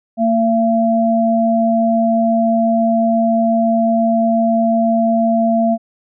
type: tone pair together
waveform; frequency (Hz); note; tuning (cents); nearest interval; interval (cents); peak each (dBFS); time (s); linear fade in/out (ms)
sine; 228.5 / 677.3; A#3 / E5; -34 / +47; octave + perfect fifth; 1881; -14; 0.17-5.78; 50
effects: none